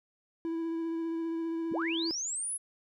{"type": "tone with vibrato", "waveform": "triangle", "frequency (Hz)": 329.6, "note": "E4", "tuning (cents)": 0, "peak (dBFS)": -29, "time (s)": [0.45, 2.11], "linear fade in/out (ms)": 0, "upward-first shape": "sine", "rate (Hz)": 15, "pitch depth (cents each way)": 15}
{"type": "linear sweep", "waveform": "sine", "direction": "up", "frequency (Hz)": [54.6, 10830], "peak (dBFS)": -32, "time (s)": [1.71, 2.58], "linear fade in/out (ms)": 20}
{"type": "clicks", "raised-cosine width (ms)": 0.3, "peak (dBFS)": [-38, -44], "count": 2, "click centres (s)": [1.819, 1.862]}
{"effects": []}